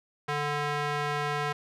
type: tone with band-pass filter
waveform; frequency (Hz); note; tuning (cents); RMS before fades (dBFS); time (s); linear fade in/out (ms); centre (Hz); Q
square; 146.83; D3; 0; -30; 0.28-1.53; 10; 1400; 0.79
effects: none